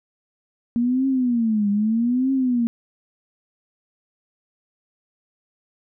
sine tone with vibrato, 233.1 Hz, A#3, in tune, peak -17 dBFS, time 0.76-2.67 s, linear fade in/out 0 ms, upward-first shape triangle, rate 0.8 Hz, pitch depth 260 cents each way, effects none

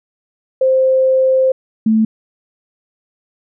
sine tone pair in turn, 523.3 / 220 Hz, C5 / A3, 0 / 0 cents, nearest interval octave + minor third, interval 1500 cents, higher first, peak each -9 dBFS, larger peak neither, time 0.61-1.52 / 1.86-2.05 s, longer first, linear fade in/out 5 ms, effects none

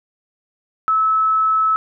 sine tone, 1300 Hz, E6, 24 cents flat, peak -13 dBFS, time 0.88-1.76 s, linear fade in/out 0 ms, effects none

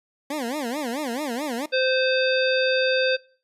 20% pulse tone with vibrato, 265.7 Hz, C4, 27 cents sharp, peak -21 dBFS, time 0.3-1.66 s, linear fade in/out 5 ms, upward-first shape sine, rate 4.6 Hz, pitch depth 260 cents each way
harmonic tone, 519 Hz, C5, 14 cents flat, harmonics 1 / 3 / 5 / 7 / 9, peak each -21 / -26 / -28 / -29 / -31 dBFS, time 1.72-3.17 s, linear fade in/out 20 ms
effects noise-tail reverb RT60 0.4 s tail -21 dB re dry + resampled to 32000 Hz

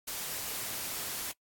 white noise, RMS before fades -37 dBFS, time 0.07-1.32 s, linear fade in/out 10 ms, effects noise-tail reverb RT60 0.1 s tail -22 dB re dry + AAC 64 kbps

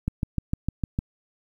click train, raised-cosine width 5 ms, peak -12 dBFS, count 7, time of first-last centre 0.08-0.989 s, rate 6.6 Hz, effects 9-bit

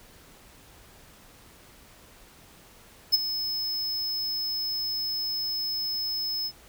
square tone with ADSR envelope, 5200 Hz, E8, 24 cents flat, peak -15 dBFS, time 3.12-6.52 s, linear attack 22 ms, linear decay 23 ms, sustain -13 dB, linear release 59 ms, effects pink hiss -53 dBFS RMS until 6.68 s

